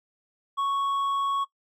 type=tone with hard clipping; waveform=sine; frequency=1108.7 Hz; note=C#6; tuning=in tune; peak=-25 dBFS; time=0.57-1.45 s; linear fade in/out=20 ms; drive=4 dB; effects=noise-tail reverb RT60 0.1 s tail -20 dB re dry